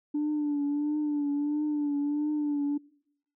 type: tone with vibrato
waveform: sine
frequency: 293.7 Hz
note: D4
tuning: in tune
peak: -24 dBFS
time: 0.14-2.78 s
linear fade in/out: 10 ms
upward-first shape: triangle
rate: 1.5 Hz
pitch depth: 52 cents each way
effects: noise-tail reverb RT60 0.8 s tail -26 dB re dry + tanh soft clip ceiling -23 dBFS